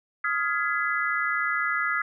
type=chord; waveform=sine; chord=F half-diminished seventh; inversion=third; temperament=just; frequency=1257.2 / 1396.9 / 1676.3 / 2012 Hz; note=Eb6 / F6 / Ab6 / Cb7; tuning=+18 / 0 / +16 / +32 cents; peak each=-29 dBFS; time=0.24-2.02 s; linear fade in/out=5 ms; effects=none